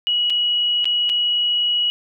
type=tone with dropouts; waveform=sine; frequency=2916 Hz; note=F#7; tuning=26 cents flat; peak=-16 dBFS; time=0.07-1.9 s; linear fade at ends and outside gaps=0 ms; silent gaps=0.299-0.303 / 0.844-0.855 / 1.093-1.098 s; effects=none